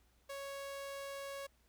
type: tone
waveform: sawtooth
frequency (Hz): 554.4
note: C#5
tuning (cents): 0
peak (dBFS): -39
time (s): 0.29-1.47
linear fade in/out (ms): 10
effects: added 60 Hz sine -70 dBFS peak until 1.68 s + pink hiss -74 dBFS RMS until 1.68 s